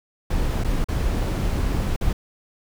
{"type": "noise with dropouts", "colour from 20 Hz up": "brown", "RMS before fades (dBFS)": -22, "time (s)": [0.3, 2.13], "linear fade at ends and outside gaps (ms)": 5, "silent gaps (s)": [[0.638, 0.645], [0.844, 0.885], [1.963, 2.01]], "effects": []}